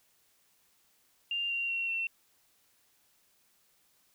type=tone with pitch steps; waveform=sine; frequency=2794 / 2764 / 2733 / 2704 Hz; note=F7 / F7 / F7 / E7; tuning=0 / -19 / -38 / +43 cents; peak=-30 dBFS; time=1.31-2.07 s; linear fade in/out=2 ms; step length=190 ms; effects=white hiss -69 dBFS RMS until 4.14 s